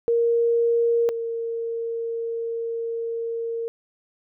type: tone pair in turn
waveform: sine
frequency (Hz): 467.1 / 460.7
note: A#4 / A#4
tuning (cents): +3 / -20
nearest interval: unison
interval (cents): 23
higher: first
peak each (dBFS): -17 / -25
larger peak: first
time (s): 0.08-1.09 / 1.09-3.68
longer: second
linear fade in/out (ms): 0
effects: none